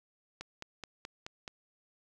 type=click train; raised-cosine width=0.2 ms; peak=-24 dBFS; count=6; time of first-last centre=0.41-1.478 s; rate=4.68 Hz; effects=none